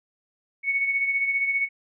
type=beating tone pair; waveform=sine; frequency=2217 / 2232 Hz; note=C#7 / C#7; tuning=0 / +11 cents; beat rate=15 Hz; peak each=-22 / -31 dBFS; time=0.63-1.69 s; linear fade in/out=50 ms; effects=none